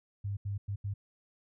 sine tone bursts at uneven times, 100.4 Hz, G2, 42 cents sharp, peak -32 dBFS, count 4, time 0.24-0.37 / 0.45-0.58 / 0.68-0.76 / 0.84-0.94 s, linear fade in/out 10 ms, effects none

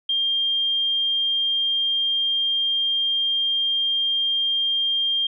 sine tone, 3200 Hz, G7, 35 cents sharp, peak -19 dBFS, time 0.09-5.27 s, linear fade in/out 5 ms, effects none

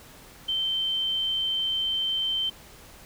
sine tone, 3107 Hz, G7, 16 cents flat, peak -24 dBFS, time 0.48-2.5 s, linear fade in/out 10 ms, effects pink hiss -49 dBFS RMS until 3.05 s

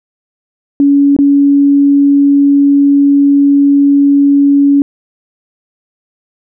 sine tone with dropouts, 282.1 Hz, C#4, 30 cents sharp, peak -4 dBFS, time 0.8-4.82 s, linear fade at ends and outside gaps 1 ms, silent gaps 1.165-1.188 s, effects none

